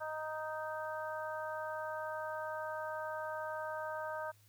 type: harmonic tone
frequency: 311.1 Hz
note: D#4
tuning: in tune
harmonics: 2 / 3 / 4 / 5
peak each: -41 / -43 / -46 / -45 dBFS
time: 0-4.32 s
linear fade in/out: 20 ms
effects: added 104 Hz sine -64 dBFS peak until 4.48 s + white hiss -69 dBFS RMS until 4.48 s